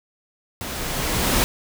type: noise with level ramp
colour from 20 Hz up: pink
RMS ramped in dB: -31 to -18 dBFS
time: 0.61-1.44 s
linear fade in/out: 0 ms
effects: none